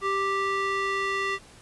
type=tone with band-pass filter sweep; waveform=square; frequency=392 Hz; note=G4; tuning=in tune; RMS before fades=-27 dBFS; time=0.01-1.39 s; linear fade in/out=50 ms; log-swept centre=1300 to 2000 Hz; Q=1.4; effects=pink hiss -51 dBFS RMS until 1.61 s + resampled to 24000 Hz